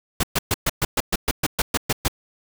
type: noise bursts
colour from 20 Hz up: pink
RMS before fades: -20 dBFS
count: 13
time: 0.2-2.082 s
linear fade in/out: 5 ms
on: 34 ms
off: 120 ms
effects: none